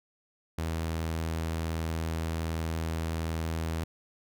sawtooth tone, 81.3 Hz, E2, 23 cents flat, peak -26 dBFS, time 0.58-3.84 s, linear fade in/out 5 ms, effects none

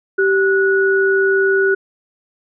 sine tone pair together, 388.3 / 1466 Hz, G4 / F#6, -16 / -16 cents, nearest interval octave + major seventh, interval 2300 cents, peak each -13 / -16 dBFS, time 0.18-1.75 s, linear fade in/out 10 ms, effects none

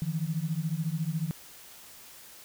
sine beating tone pair, 153.6 / 167.6 Hz, D#3 / E3, -22 / +29 cents, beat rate 14 Hz, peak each -31 dBFS, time 0.02-1.31 s, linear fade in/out 0 ms, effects white hiss -50 dBFS RMS until 2.44 s

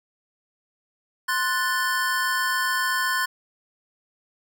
square chord, F# diminished, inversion second, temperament equal, 1046.5 / 1480 / 1760 Hz, C6 / F#6 / A6, 0 / 0 / 0 cents, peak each -27 dBFS, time 1.28-3.26 s, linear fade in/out 10 ms, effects none

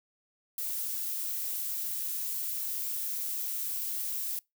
violet noise, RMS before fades -34 dBFS, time 0.58-4.39 s, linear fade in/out 2 ms, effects noise-tail reverb RT60 0.2 s tail -25 dB re dry

